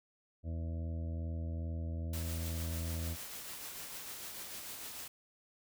harmonic tone, 82.41 Hz, E2, in tune, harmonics 1 / 2 / 3 / 4 / 6 / 7 / 8, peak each -36 / -47 / -48 / -53 / -57 / -55 / -58 dBFS, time 0.43-3.17 s, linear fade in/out 50 ms
white noise with tremolo, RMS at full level -44 dBFS, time 2.13-5.08 s, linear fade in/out 5 ms, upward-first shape triangle, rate 6.7 Hz, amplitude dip 35%
effects none

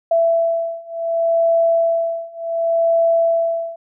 sine beating tone pair, 666 / 666.68 Hz, E5 / E5, +18 / +19 cents, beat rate 0.68 Hz, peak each -18 / -17 dBFS, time 0.11-3.76 s, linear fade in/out 5 ms, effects none

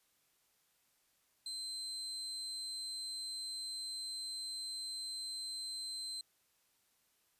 35% pulse tone, 4100 Hz, C8, 36 cents flat, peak -39 dBFS, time 1.46-6.21 s, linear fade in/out 2 ms, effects white hiss -75 dBFS RMS until 7.39 s + resampled to 32000 Hz

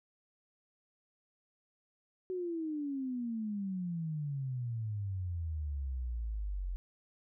sine exponential sweep, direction down, 375 to 43.65 Hz, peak -34 dBFS, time 2.3-6.76 s, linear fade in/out 0 ms, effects none

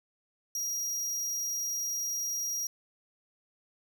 40% pulse tone, 5710 Hz, F8, 37 cents sharp, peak -30 dBFS, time 0.55-2.67 s, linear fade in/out 2 ms, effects none

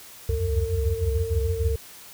sine tone cluster, 67.5 / 71.1 / 84.9 / 91.5 / 452.8 Hz, C#2 / C#2 / F2 / F#2 / A4, -45 / +45 / -48 / -19 / +50 cents, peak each -28 dBFS, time 0.29-1.76 s, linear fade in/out 5 ms, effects white hiss -45 dBFS RMS until 2.13 s

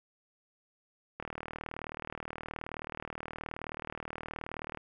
click train, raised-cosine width 0.5 ms, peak -23 dBFS, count 140, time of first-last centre 1.2-4.773 s, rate 38.9 Hz, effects none

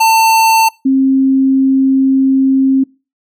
square / sine tone pair in turn, 895 / 267 Hz, A5 / C4, +29 / +35 cents, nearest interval octave + major sixth, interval 2094 cents, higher first, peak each -7 dBFS, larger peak neither, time 0-0.69 / 0.85-2.84 s, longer second, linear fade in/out 10 ms, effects noise-tail reverb RT60 0.3 s tail -24 dB re dry

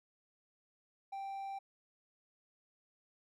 triangle tone, 784 Hz, G5, in tune, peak -38 dBFS, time 1.12-1.59 s, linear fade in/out 10 ms, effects none

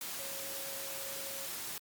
sine tone in noise, 547 Hz, C#5, 23 cents flat, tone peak -48 dBFS, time 0.19-1.46 s, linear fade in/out 2 ms, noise white, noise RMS -41 dBFS, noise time 0.01-1.78 s, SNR -10 dB, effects high-pass 100 Hz 12 dB/octave + Opus 48 kbps

